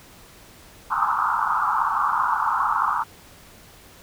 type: band-pass noise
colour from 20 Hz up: white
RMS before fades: -22 dBFS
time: 0.9-3.04 s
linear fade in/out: 20 ms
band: 820 to 1400 Hz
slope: 96 dB/octave
effects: pink hiss -48 dBFS RMS until 4.02 s